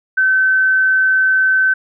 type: tone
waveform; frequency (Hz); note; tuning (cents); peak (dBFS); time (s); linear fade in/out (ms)
sine; 1532; G6; -40; -10; 0.17-1.74; 10
effects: none